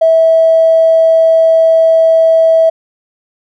triangle tone with tanh clipping, 651 Hz, E5, 22 cents flat, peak -4 dBFS, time 0.01-2.7 s, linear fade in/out 10 ms, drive 2 dB, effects none

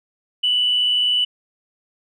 sine tone pair together, 2862 / 2982 Hz, F7 / F#7, +42 / +13 cents, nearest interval minor second, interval 71 cents, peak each -25 / -15 dBFS, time 0.43-1.25 s, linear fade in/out 10 ms, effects tanh soft clip ceiling -9 dBFS

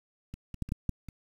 clicks, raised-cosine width 5 ms, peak -28 / -28 / -19 / -29 / -17 / -16 / -30 dBFS, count 7, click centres 0.34 / 0.543 / 0.623 / 0.69 / 0.721 / 0.893 / 1.087 s, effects 8-bit

